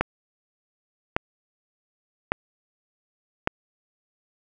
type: click train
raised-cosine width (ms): 0.5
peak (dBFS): -5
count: 4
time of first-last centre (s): 0.01-3.474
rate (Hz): 0.866
effects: none